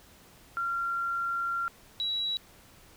sine tone pair in turn, 1378 / 3898 Hz, F6 / B7, -24 / -23 cents, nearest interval octave + tritone, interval 1801 cents, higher second, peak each -28 dBFS, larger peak neither, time 0.57-1.68 / 2-2.37 s, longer first, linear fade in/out 0 ms, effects pink hiss -56 dBFS RMS until 2.96 s

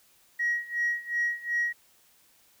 sine tone with tremolo, 1900 Hz, A#6, 33 cents sharp, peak -22 dBFS, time 0.39-1.73 s, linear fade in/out 10 ms, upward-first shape sine, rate 2.7 Hz, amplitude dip 90%, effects tanh soft clip ceiling -20 dBFS + white hiss -62 dBFS RMS until 2.6 s

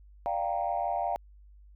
sine chord, G minor seventh, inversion second, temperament equal, 587.3 / 698.5 / 784 / 932.3 Hz, D5 / F5 / G5 / Bb5, 0 / 0 / 0 / 0 cents, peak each -35 / -30 / -32 / -36 dBFS, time 0.26-1.16 s, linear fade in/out 0 ms, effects tanh soft clip ceiling -19 dBFS + added 50 Hz sine -51 dBFS peak until 1.75 s

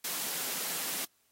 white high-pass noise, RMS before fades -35 dBFS, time 0.04-1.05 s, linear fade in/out 5 ms, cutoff 150 Hz, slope 96 dB/octave, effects white hiss -71 dBFS RMS until 1.31 s + AAC 48 kbps

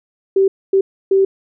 sine tone bursts at uneven times, 387.4 Hz, G4, 20 cents flat, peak -9 dBFS, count 3, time 0.36-0.48 / 0.73-0.81 / 1.11-1.25 s, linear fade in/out 5 ms, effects none

